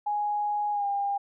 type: tone with pitch glide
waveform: sine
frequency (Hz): 830.6 to 803.2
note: G#5 to G5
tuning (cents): 0 to +42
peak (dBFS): -25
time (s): 0.06-1.18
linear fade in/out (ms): 10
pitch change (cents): -58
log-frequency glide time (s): 0.72-0.86
effects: none